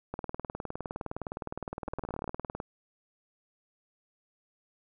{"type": "two click trains", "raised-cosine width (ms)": 1, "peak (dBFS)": [-22, -21], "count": [8, 49], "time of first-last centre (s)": [[1.88, 2.278], [0.14, 2.602]], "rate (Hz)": [17.6, 19.5], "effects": []}